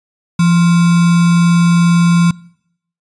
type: tone with sample-and-hold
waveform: sine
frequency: 171.2 Hz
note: F3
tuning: 34 cents flat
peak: -7 dBFS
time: 0.39-2.31 s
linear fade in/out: 5 ms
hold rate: 1225 Hz
effects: noise-tail reverb RT60 0.7 s tail -23 dB re dry + resampled to 22050 Hz